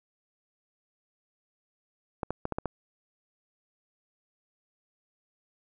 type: clicks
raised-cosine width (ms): 1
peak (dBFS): -16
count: 6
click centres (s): 2.232 / 2.306 / 2.454 / 2.523 / 2.585 / 2.657
effects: none